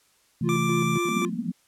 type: chord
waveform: sine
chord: A minor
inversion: first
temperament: equal with one note detuned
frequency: 132.56 / 164.81 / 220 Hz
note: C3 / E3 / A3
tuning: +23 / 0 / 0 cents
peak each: -29 / -26 / -27 dBFS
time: 0.41-0.98 s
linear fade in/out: 5 ms
type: tone with tremolo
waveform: triangle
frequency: 349.2 Hz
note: F4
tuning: in tune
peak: -23 dBFS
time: 0.43-1.3 s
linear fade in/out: 50 ms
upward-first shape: square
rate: 3.8 Hz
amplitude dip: 55%
type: tone with vibrato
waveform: 25% pulse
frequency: 1174.7 Hz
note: D6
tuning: in tune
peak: -23 dBFS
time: 0.49-1.25 s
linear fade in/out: 0 ms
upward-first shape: triangle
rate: 7.9 Hz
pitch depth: 10 cents each way
type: band-pass noise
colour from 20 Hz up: pink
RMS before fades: -29 dBFS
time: 1.05-1.52 s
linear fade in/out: 10 ms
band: 170 to 260 Hz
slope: 96 dB/octave
effects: white hiss -63 dBFS RMS until 1.67 s + low-pass 11000 Hz 12 dB/octave